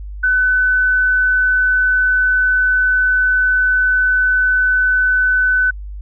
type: tone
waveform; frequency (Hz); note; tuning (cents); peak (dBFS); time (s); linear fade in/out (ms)
sine; 1506; F#6; +30; -11; 0.23-5.71; 10
effects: added 50 Hz sine -26 dBFS peak until 6.01 s